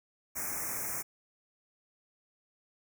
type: band-stop noise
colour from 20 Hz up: white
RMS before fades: -36 dBFS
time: 0.35-1.03 s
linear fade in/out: 20 ms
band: 2400 to 5500 Hz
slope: 96 dB/octave
effects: none